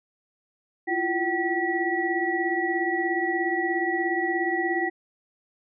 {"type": "tone cluster", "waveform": "sine", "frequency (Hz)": [334.4, 351.3, 766, 1938], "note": ["E4", "F4", "G5", "B6"], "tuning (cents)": [25, 10, -40, -33], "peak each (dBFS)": [-29, -29, -29, -27], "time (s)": [0.87, 4.9], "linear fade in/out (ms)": 20, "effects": []}